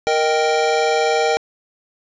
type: chord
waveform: square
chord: Eb major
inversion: second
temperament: equal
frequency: 466.2 / 622.3 / 784 Hz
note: Bb4 / Eb5 / G5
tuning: 0 / 0 / 0 cents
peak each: -19 / -22 / -20 dBFS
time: 0.07-1.37 s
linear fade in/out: 0 ms
effects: resampled to 16000 Hz + 8-bit